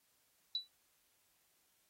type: tone with exponential decay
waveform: sine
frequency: 3951 Hz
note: B7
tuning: in tune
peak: -30 dBFS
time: 0.55-0.68 s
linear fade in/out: 2 ms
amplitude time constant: 28 ms
effects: white hiss -75 dBFS RMS until 1.89 s + AAC 48 kbps